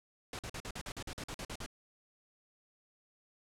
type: noise bursts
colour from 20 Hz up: pink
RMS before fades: -42 dBFS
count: 13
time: 0.33-1.662 s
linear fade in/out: 2 ms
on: 60 ms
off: 46 ms
effects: low-pass 9000 Hz 12 dB/octave